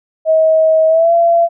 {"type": "tone with pitch glide", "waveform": "sine", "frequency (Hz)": [637, 678.8], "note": ["D#5", "F5"], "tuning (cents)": [41, -49], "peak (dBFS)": -7, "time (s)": [0.25, 1.49], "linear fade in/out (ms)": 50, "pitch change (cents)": 110, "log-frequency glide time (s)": [0.88, 1.12], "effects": []}